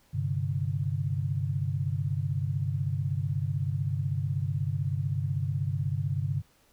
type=chord; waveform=sine; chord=G suspended fourth; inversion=none; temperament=equal; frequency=98 / 130.81 / 146.83 Hz; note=G2 / C3 / D3; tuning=0 / 0 / 0 cents; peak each=-31 dBFS; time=0.13-6.42 s; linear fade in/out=20 ms; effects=pink hiss -64 dBFS RMS until 6.72 s